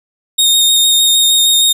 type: tone with vibrato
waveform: sawtooth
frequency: 3700 Hz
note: A#7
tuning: 14 cents flat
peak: -5 dBFS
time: 0.38-1.73 s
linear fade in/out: 10 ms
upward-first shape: square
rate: 6.5 Hz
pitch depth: 13 cents each way
effects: none